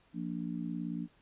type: harmonic tone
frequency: 58.2 Hz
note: A#1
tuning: 2 cents flat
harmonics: 3 / 4 / 5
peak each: -38 / -39 / -40 dBFS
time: 0.13-1.08 s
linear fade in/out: 50 ms
effects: pink hiss -67 dBFS RMS until 1.21 s + resampled to 8000 Hz